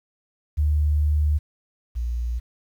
sine tone pair in turn, 74.8 / 59.37 Hz, D2 / A#1, +32 / +32 cents, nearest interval major third, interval 400 cents, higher first, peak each -17 / -23 dBFS, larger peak first, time 0.57-1.39 / 1.95-2.4 s, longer first, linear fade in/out 20 ms, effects 9-bit

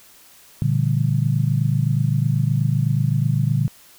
sine tone cluster, 116.9 / 144.9 / 168 / 196 Hz, A#2 / D3 / E3 / G3, +5 / -23 / +33 / 0 cents, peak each -20 / -19 / -28 / -28 dBFS, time 0.62-3.68 s, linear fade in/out 0 ms, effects white hiss -49 dBFS RMS until 3.98 s

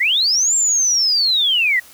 sine linear two-way sweep, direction up then down, 1864.7 to 7459 to 1864.7 Hz, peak -13 dBFS, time 0-1.8 s, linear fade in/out 10 ms, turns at 0.55 s, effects white hiss -44 dBFS RMS until 1.93 s

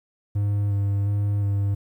triangle tone with vibrato, 101.1 Hz, G#2, 46 cents flat, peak -18 dBFS, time 0.35-1.75 s, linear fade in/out 10 ms, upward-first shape square, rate 1.4 Hz, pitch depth 15 cents each way, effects 10-bit

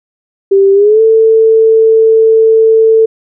sine tone with pitch glide, 392 to 445.1 Hz, G4 to A4, 0 to +20 cents, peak -3 dBFS, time 0.51-3.06 s, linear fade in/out 10 ms, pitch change +220 cents, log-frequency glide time 0.73-1.01 s, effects none

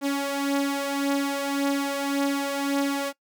sawtooth beating tone pair, 279 / 280.8 Hz, C#4 / C#4, +11 / +22 cents, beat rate 1.8 Hz, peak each -21 / -25 dBFS, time 0.01-3.13 s, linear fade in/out 50 ms, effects noise-tail reverb RT60 0.1 s tail -20 dB re dry

